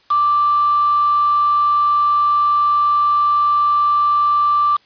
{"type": "tone with quantisation", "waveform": "sine", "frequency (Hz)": 1174.7, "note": "D6", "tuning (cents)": 0, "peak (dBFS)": -12, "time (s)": [0.1, 4.77], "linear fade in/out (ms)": 10, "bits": 4, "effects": ["white hiss -54 dBFS RMS until 4.85 s", "resampled to 11025 Hz"]}